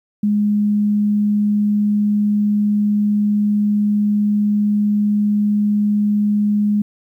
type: tone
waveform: sine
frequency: 207.7 Hz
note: G#3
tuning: in tune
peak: -13 dBFS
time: 0.23-6.82 s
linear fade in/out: 5 ms
effects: 9-bit